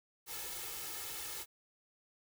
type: noise with comb filter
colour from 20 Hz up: white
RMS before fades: -43 dBFS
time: 0.26-1.46 s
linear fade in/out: 50 ms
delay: 2.3 ms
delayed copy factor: +0.85
effects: none